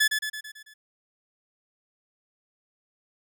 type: tone with echo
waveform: sawtooth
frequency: 1722 Hz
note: A6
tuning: 38 cents flat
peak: -15 dBFS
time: 0-0.08 s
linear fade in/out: 10 ms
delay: 110 ms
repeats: 6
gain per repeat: -5 dB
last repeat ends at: 0.74 s
effects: none